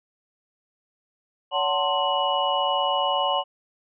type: tone cluster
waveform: sine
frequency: 567 / 745 / 894 / 1049 / 2927 Hz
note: C#5 / F#5 / A5 / C6 / F#7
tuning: +39 / +12 / +27 / +4 / -19 cents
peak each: -27 dBFS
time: 1.51-3.44 s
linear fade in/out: 50 ms
effects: none